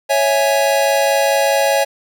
square chord, C# minor, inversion none, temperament equal, 554.4 / 659.3 / 830.6 Hz, C#5 / E5 / G#5, 0 / 0 / 0 cents, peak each -16 / -19 / -19 dBFS, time 0.09-1.85 s, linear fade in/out 20 ms, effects none

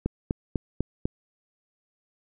click train, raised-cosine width 3 ms, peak -12 dBFS, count 5, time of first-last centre 0.06-1.055 s, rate 4.02 Hz, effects none

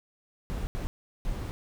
brown noise bursts at uneven times, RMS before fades -32 dBFS, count 3, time 0.5-0.67 / 0.75-0.87 / 1.25-1.51 s, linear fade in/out 0 ms, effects none

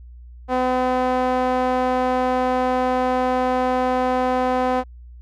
sawtooth tone with band-pass filter, 254 Hz, B3, 49 cents sharp, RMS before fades -20 dBFS, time 0.48-4.84 s, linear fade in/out 50 ms, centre 730 Hz, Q 1.5, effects added 60 Hz sine -38 dBFS peak until 5.21 s

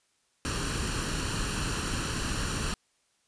pink noise with comb filter, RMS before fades -31 dBFS, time 0.45-2.74 s, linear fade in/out 0 ms, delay 0.7 ms, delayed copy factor +0.6, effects white hiss -71 dBFS RMS until 3.27 s + resampled to 22050 Hz

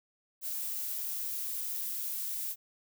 violet noise with high-pass filter sweep, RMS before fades -36 dBFS, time 0.41-2.56 s, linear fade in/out 50 ms, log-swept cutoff 610 to 390 Hz, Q 3.3, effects none

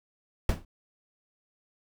brown noise with exponential decay, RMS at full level -19 dBFS, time 0.49-0.65 s, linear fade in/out 2 ms, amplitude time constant 34 ms, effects none

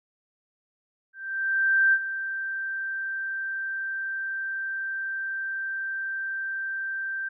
sine tone with ADSR envelope, 1568 Hz, G6, in tune, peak -16 dBFS, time 1.13-7.29 s, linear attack 800 ms, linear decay 54 ms, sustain -12 dB, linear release 11 ms, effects none

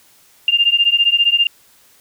sine beating tone pair, 2794 / 2809 Hz, F7 / F7, 0 / +9 cents, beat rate 15 Hz, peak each -14 dBFS, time 0.48-1.47 s, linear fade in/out 2 ms, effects white hiss -51 dBFS RMS until 2 s

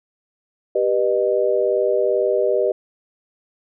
sine chord, G augmented, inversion none, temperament just, 392 / 490 / 612.5 Hz, G4 / B4 / D#5, 0 / -14 / -27 cents, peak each -20 dBFS, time 0.75-2.72 s, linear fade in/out 5 ms, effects none

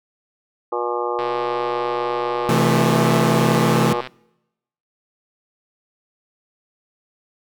harmonic tone, 120 Hz, B2, 49 cents flat, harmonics 3 / 4 / 5 / 6 / 7 / 8 / 9 / 10, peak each -27 / -25 / -31 / -35 / -27 / -37 / -29 / -30 dBFS, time 0.72-4.01 s, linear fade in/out 5 ms
click train, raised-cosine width 0.3 ms, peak -16 dBFS, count 370, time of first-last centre 1.19-4.073 s, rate 128 Hz
sawtooth chord, A minor, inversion first, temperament equal, 130.81 / 164.81 / 220 Hz, C3 / E3 / A3, 0 / 0 / 0 cents, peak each -16 dBFS, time 2.49-3.93 s, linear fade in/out 2 ms
effects noise-tail reverb RT60 0.9 s tail -26 dB re dry

